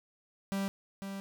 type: tone pair in turn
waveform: 45% pulse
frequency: 196 / 196 Hz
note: G3 / G3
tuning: 0 / 0 cents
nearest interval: unison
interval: 0 cents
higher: neither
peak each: -31 / -38 dBFS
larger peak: first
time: 0.52-0.68 / 1.02-1.2 s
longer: second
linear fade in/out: 0 ms
effects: none